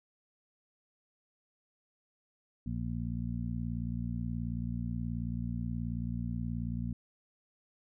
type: harmonic tone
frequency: 58.6 Hz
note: A#1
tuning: 10 cents sharp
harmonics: 1 / 2 / 3 / 4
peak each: -39 / -37 / -39 / -39 dBFS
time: 2.66-6.93 s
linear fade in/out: 5 ms
effects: none